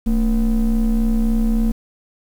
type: ring-modulated tone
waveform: triangle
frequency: 128 Hz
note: C3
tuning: 38 cents flat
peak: -9 dBFS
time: 0.06-1.72 s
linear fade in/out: 10 ms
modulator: 96.2 Hz
effects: 7-bit